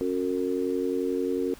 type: harmonic tone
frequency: 91.2 Hz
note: F#2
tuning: 24 cents flat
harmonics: 3 / 4 / 5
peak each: -29 / -29 / -29 dBFS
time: 0.01-1.54 s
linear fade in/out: 0 ms
effects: pink hiss -50 dBFS RMS until 1.59 s